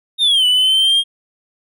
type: exponential two-way sweep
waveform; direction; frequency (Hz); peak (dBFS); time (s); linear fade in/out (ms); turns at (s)
triangle; down then up; 3734 to 2960 to 3240; -9; 0.18-1.04; 50; 0.46
effects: none